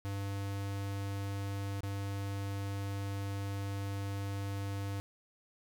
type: tone with dropouts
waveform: square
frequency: 99.3 Hz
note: G2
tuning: 23 cents sharp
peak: -36 dBFS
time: 0.05-5 s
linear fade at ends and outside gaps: 0 ms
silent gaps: 1.806-1.833 s
effects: none